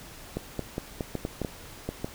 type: clicks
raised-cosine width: 2 ms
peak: -16 dBFS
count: 10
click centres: 0.37 / 0.593 / 0.781 / 1.008 / 1.153 / 1.251 / 1.417 / 1.448 / 1.89 / 2.045 s
effects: pink hiss -46 dBFS RMS until 2.14 s